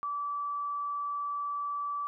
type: tone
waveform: sine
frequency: 1156 Hz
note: D6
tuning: 28 cents flat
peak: -31 dBFS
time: 0.03-2.07 s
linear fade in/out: 0 ms
effects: none